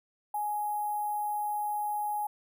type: tone with sample-and-hold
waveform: sine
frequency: 835 Hz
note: G#5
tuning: 9 cents sharp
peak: -29 dBFS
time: 0.34-2.27 s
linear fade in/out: 5 ms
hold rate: 11025 Hz
effects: none